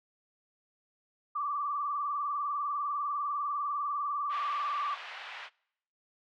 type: tone with vibrato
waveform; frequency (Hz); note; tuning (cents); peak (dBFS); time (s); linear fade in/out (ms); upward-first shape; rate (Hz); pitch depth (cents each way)
sine; 1157; D6; -26; -30; 1.35-4.95; 10; sine; 20; 74
type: band-pass noise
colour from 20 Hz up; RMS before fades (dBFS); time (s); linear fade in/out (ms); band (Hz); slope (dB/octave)
white; -44; 4.29-5.5; 50; 700 to 3000; 24
effects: noise-tail reverb RT60 0.8 s tail -26 dB re dry